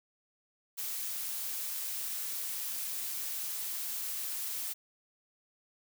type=noise; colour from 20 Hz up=blue; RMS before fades=-37 dBFS; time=0.77-4.74 s; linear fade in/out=20 ms; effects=none